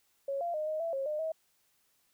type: tone with pitch steps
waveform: sine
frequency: 552 / 689 / 614 / 622 / 666 / 542 / 606 / 640 Hz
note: C#5 / F5 / D#5 / D#5 / E5 / C#5 / D#5 / D#5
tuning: -7 / -24 / -23 / -1 / +18 / -39 / -46 / +49 cents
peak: -31 dBFS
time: 0.28-1.32 s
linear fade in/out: 5 ms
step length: 130 ms
effects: white hiss -72 dBFS RMS until 2.13 s